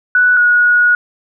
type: tone pair in turn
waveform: sine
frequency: 1480 / 1453.7 Hz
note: F#6 / F#6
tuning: 0 / -31 cents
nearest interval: unison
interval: 31 cents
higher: first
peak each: -7 dBFS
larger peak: neither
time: 0.15-0.37 / 0.37-0.95 s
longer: second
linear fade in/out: 2 ms
effects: none